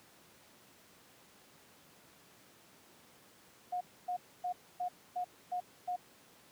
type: tone bursts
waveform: sine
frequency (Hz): 720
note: F#5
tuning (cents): -47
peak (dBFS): -33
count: 7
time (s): 3.72-5.963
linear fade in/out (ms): 10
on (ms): 89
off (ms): 270
effects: pink hiss -61 dBFS RMS until 6.51 s + high-pass 150 Hz 12 dB/octave